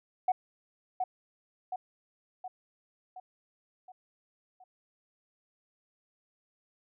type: tone with echo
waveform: sine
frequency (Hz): 740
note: F#5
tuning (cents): 0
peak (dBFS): -22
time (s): 0.28-0.32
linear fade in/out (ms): 5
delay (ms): 720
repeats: 6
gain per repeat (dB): -5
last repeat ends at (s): 4.64
effects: tanh soft clip ceiling -18 dBFS